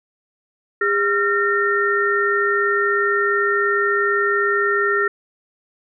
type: tone cluster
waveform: sine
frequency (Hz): 404.3 / 1373 / 1829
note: G#4 / F6 / A#6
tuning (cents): -46 / -30 / -33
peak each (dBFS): -20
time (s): 0.81-5.08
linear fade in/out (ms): 5
effects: none